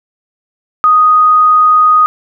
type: tone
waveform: sine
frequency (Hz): 1244.5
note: D#6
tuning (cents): 0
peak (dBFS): -4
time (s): 0.84-2.06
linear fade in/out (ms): 0
effects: none